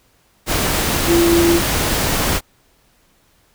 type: tone in noise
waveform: sine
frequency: 339.6 Hz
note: F4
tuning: 48 cents flat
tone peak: -11 dBFS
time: 1.06-1.61 s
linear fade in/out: 50 ms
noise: pink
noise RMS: -18 dBFS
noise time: 0.46-2.41 s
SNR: +4 dB
effects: pink hiss -57 dBFS RMS until 3.54 s